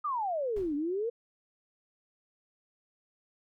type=exponential two-way sweep; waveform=sine; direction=down then up; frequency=1254 to 281.8 to 484 Hz; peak=-29 dBFS; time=0.04-1.1 s; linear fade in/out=10 ms; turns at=0.75 s
type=noise with exponential decay; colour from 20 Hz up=brown; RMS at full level=-40 dBFS; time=0.56-0.91 s; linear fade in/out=5 ms; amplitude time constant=74 ms
effects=none